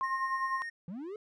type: tone with tremolo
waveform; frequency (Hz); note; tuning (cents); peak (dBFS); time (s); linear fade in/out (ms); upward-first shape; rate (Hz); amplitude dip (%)
sine; 1062; C6; +25; -28; 0.01-0.62; 0; sine; 9.9; 60
type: tone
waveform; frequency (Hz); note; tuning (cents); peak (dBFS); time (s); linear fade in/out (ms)
triangle; 1852; A#6; -12; -35; 0.03-0.7; 10
type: linear sweep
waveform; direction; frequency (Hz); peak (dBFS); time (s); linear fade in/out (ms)
triangle; up; 158.9 to 439; -36; 0.88-1.16; 2
effects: resampled to 24000 Hz